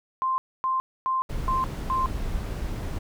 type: tone bursts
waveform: sine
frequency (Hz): 1046.5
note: C6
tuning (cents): 0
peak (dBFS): -22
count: 5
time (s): 0.22-2.06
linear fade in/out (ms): 0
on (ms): 160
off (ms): 260
type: noise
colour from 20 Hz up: brown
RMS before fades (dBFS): -30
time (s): 1.29-2.99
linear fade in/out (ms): 10
effects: none